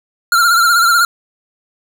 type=tone with vibrato; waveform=square; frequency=1386 Hz; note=F6; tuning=14 cents flat; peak=-9 dBFS; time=0.32-1.05 s; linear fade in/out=2 ms; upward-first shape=sine; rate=16 Hz; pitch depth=63 cents each way; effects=none